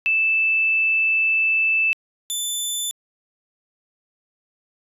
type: tone pair in turn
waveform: sine / 15% pulse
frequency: 2637 / 3520 Hz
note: E7 / A7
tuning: 0 / 0 cents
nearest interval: perfect fourth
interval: 500 cents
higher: second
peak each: -16 dBFS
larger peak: neither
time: 0.06-1.93 / 2.3-2.91 s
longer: first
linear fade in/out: 0 ms
effects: resampled to 32000 Hz